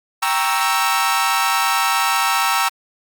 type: chord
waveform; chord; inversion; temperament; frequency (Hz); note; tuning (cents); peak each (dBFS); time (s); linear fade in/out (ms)
sawtooth; G diminished seventh; none; equal; 784 / 932.3 / 1108.7 / 1318.5; G5 / Bb5 / Db6 / Fb6; 0 / 0 / 0 / 0; -19 / -17 / -20 / -16; 0.22-2.69; 10
effects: Opus 32 kbps